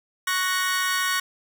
sawtooth chord, F# major, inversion second, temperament equal, 1108.7 / 1480 / 1864.7 Hz, C#6 / F#6 / A#6, 0 / 0 / 0 cents, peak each -23 dBFS, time 0.27-1.2 s, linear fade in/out 5 ms, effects none

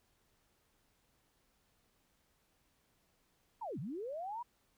sine linear two-way sweep, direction down then up, 987.8 to 116.54 to 987.8 Hz, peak -39 dBFS, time 3.61-4.43 s, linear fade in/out 10 ms, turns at 3.79 s, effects pink hiss -75 dBFS RMS until 4.77 s

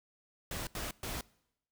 pink noise bursts at uneven times, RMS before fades -39 dBFS, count 3, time 0.51-0.67 / 0.75-0.91 / 1.03-1.21 s, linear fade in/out 2 ms, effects noise-tail reverb RT60 0.8 s tail -23 dB re dry

